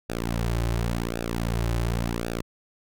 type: tone with flanger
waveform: sawtooth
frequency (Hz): 57.7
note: A#1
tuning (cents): -17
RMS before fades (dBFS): -27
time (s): 0.09-2.42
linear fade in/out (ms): 10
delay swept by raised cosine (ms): 0.95 to 4.35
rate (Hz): 0.91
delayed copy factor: -1
effects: none